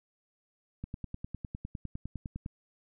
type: click train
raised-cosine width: 5 ms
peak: -25 dBFS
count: 17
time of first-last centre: 0.84-2.461 s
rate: 9.87 Hz
effects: none